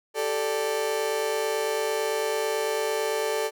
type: chord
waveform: 35% pulse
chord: G suspended second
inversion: none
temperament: just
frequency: 392 / 441 / 588 Hz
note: G4 / A4 / D5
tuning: 0 / +4 / +2 cents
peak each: -31 / -25 / -29 dBFS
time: 0.14-3.51 s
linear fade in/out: 50 ms
effects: none